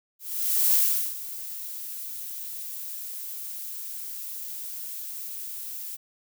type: noise with ADSR envelope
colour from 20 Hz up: violet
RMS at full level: -20 dBFS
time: 0.19-5.97 s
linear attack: 550 ms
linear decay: 400 ms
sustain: -16 dB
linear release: 18 ms
effects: none